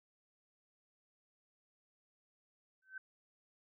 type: tone with exponential growth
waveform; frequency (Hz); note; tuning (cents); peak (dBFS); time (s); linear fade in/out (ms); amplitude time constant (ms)
sine; 1536; G6; -36; -40; 2.82-2.98; 5; 34
effects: none